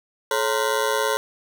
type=ring-modulated tone; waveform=20% pulse; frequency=489.9 Hz; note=B4; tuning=14 cents flat; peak=-12 dBFS; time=0.31-1.17 s; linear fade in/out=0 ms; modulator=59 Hz; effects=9-bit